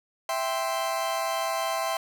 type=chord; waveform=40% pulse; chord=C major; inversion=first; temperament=equal; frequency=659.3 / 784 / 1046.5 Hz; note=E5 / G5 / C6; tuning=0 / 0 / 0 cents; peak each=-29 / -31 / -30 dBFS; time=0.29-1.97 s; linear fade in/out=2 ms; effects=none